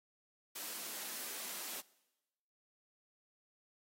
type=high-pass noise; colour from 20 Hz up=white; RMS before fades=-44 dBFS; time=0.55-1.81 s; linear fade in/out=10 ms; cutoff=180 Hz; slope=48 dB/octave; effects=noise-tail reverb RT60 1.0 s tail -21 dB re dry + AAC 48 kbps